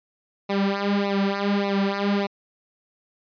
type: tone with flanger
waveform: sawtooth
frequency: 199.5 Hz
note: G3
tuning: 31 cents sharp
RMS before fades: -23 dBFS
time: 0.49-2.27 s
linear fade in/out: 10 ms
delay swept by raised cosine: 0.62 to 4.72 ms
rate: 1.7 Hz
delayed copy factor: -0.95
effects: resampled to 11025 Hz